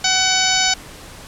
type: harmonic tone with a mistuned harmonic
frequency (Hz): 751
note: F#5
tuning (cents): +26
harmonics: 1 / 2 / 3 / 4 / 5 / 6 / 7 / 8 / 9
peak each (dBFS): -23 / -23 / -23 / -23 / -23 / -23 / -23 / -23 / -23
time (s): 0.04-0.74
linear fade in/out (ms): 5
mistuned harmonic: 9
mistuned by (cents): +68
effects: pink hiss -38 dBFS RMS until 1.27 s + low-pass 11000 Hz 12 dB/octave